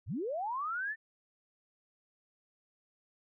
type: linear sweep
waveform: sine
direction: up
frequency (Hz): 62 to 1815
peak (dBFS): -33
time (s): 0.06-0.96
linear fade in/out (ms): 50
effects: none